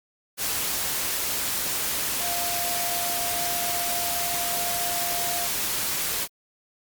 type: tone in noise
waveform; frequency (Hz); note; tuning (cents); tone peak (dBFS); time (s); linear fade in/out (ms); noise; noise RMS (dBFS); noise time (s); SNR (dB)
sine; 698.5; F5; 0; -31; 2.19-5.49; 50; white; -27; 0.37-6.28; -7
effects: Opus 48 kbps